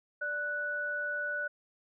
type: tone pair together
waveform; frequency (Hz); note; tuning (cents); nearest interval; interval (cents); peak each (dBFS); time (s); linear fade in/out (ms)
sine; 587.3 / 1480; D5 / F#6; 0 / 0; octave + major third; 1600; -40 / -32; 0.21-1.48; 10
effects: none